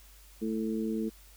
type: harmonic tone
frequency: 110.3 Hz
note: A2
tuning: 5 cents sharp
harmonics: 2 / 3 / 4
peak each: -31 / -35 / -37 dBFS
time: 0.41-1.1 s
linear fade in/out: 20 ms
effects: added 50 Hz sine -54 dBFS peak until 1.36 s + white hiss -58 dBFS RMS until 1.36 s